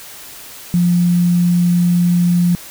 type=tone with quantisation; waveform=sine; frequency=175.1 Hz; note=F3; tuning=5 cents sharp; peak=-10 dBFS; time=0.74-2.55 s; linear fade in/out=0 ms; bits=6; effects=white hiss -35 dBFS RMS until 2.7 s